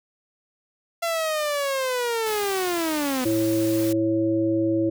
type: linear sweep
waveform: sawtooth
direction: down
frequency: 681 to 247.7 Hz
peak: -19 dBFS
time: 1.02-3.25 s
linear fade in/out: 10 ms
type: noise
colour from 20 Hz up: white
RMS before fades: -35 dBFS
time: 2.26-3.93 s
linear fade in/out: 5 ms
type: harmonic tone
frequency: 110 Hz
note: A2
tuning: in tune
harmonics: 1 / 3 / 5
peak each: -31 / -20 / -27 dBFS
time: 3.25-4.9 s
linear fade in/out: 10 ms
effects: none